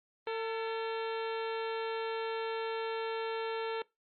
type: harmonic tone with a mistuned harmonic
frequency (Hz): 450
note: A4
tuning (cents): +39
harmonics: 1 / 2 / 3 / 4 / 5 / 6 / 7 / 8 / 9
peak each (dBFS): -34 / -40 / -44 / -46 / -48 / -50 / -51 / -52 / -53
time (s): 0.27-3.82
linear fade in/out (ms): 2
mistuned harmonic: 4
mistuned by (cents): -63
effects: noise-tail reverb RT60 0.2 s tail -21 dB re dry + Opus 32 kbps